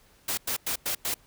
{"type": "noise bursts", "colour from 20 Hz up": "white", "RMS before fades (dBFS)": -29, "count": 5, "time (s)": [0.28, 1.142], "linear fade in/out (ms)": 5, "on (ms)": 94, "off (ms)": 98, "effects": ["pink hiss -60 dBFS RMS until 1.26 s"]}